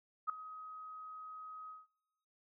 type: tone with ADSR envelope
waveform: sine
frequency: 1263 Hz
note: D#6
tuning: 26 cents sharp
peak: -29 dBFS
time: 0.27-1.87 s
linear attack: 26 ms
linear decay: 3 ms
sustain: -17 dB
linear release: 180 ms
effects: noise-tail reverb RT60 1.0 s tail -21 dB re dry